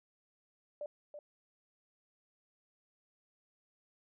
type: tone with echo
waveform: sine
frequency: 590 Hz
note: D5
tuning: 8 cents sharp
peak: -38 dBFS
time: 0.81-0.86 s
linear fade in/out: 2 ms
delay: 330 ms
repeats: 1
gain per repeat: -7 dB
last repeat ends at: 1.19 s
effects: none